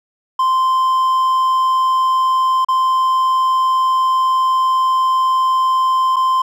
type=tone with dropouts; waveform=triangle; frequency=1041 Hz; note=C6; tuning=9 cents flat; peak=-10 dBFS; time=0.39-6.42 s; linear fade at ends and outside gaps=5 ms; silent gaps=2.648-2.685 / 6.161-6.165 s; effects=none